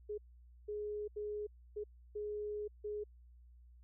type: tone bursts at uneven times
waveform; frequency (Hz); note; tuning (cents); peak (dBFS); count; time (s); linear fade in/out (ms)
sine; 418.3; G#4; +12; -38; 6; 0.09-0.18 / 0.68-1.08 / 1.16-1.47 / 1.76-1.84 / 2.15-2.68 / 2.84-3.04; 10
effects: added 60 Hz sine -57 dBFS peak until 3.83 s